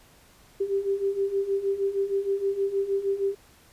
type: beating tone pair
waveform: sine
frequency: 390 / 396.4 Hz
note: G4 / G4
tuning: -9 / +19 cents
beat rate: 6.4 Hz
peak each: -29 / -25 dBFS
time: 0.6-3.35 s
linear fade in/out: 10 ms
effects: pink hiss -56 dBFS RMS until 3.72 s + resampled to 32000 Hz